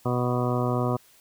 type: harmonic tone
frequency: 123.47 Hz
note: B2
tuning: in tune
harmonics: 1 / 2 / 3 / 4 / 5 / 6 / 8 / 9 / 10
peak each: -26 / -29 / -31 / -32 / -33 / -34 / -35 / -36 / -36 dBFS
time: 0.05-0.97 s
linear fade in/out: 10 ms
effects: white hiss -57 dBFS RMS until 1.2 s